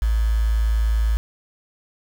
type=tone with quantisation; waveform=sine; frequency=55 Hz; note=A1; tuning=in tune; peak=-16 dBFS; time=0.02-1.17 s; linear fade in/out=0 ms; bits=6; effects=none